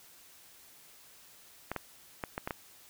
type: clicks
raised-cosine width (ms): 0.5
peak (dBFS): -19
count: 6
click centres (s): 1.716 / 1.763 / 2.238 / 2.379 / 2.475 / 2.508
effects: white hiss -57 dBFS RMS until 2.89 s